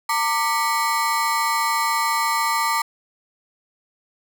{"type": "ring-modulated tone", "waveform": "35% pulse", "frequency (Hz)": 1046.5, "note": "C6", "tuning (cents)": 0, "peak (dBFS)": -14, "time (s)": [0.09, 2.82], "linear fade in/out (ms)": 5, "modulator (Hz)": 133, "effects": []}